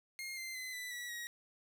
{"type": "tone with pitch steps", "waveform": "sawtooth", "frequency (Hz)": [2132, 2083, 2036, 1989.2, 1943.8, 1899.4], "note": ["C7", "C7", "C7", "B6", "B6", "A#6"], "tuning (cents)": [32, -8, -48, 12, -28, 32], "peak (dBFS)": -38, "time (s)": [0.19, 1.27], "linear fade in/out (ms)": 0, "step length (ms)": 180, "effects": []}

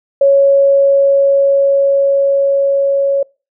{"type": "tone with level ramp", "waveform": "sine", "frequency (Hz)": 554.4, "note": "C#5", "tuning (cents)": 0, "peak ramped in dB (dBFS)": [-5, -10], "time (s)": [0.21, 3.23], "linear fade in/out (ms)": 5, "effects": ["noise-tail reverb RT60 0.3 s tail -24 dB re dry"]}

